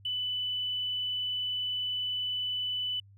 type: tone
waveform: triangle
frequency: 2990 Hz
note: F#7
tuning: 17 cents sharp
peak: -26 dBFS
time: 0.05-3 s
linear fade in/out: 5 ms
effects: tanh soft clip ceiling -28 dBFS + added 99 Hz sine -53 dBFS peak until 3.17 s